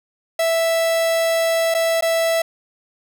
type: tone with dropouts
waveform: 45% pulse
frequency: 659.3 Hz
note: E5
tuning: in tune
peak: -16 dBFS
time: 0.39-2.42 s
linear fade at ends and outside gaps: 5 ms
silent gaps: 1.742-1.747 / 2.01-2.023 s
effects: none